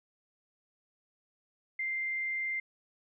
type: tone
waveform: sine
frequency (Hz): 2093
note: C7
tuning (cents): 0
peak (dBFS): -31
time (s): 1.79-2.6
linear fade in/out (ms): 5
effects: none